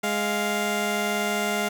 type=tone pair together; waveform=15% pulse; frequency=207.7 / 698.5 Hz; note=G#3 / F5; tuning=0 / 0 cents; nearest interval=octave + major sixth; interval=2100 cents; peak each=-20 dBFS; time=0.03-1.69 s; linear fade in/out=10 ms; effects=none